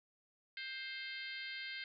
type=harmonic tone; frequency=525 Hz; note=C5; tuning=6 cents sharp; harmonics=3 / 4 / 5 / 6 / 7 / 8 / 9; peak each=-48 / -46 / -54 / -51 / -54 / -52 / -55 dBFS; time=0.57-1.84 s; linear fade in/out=2 ms; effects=none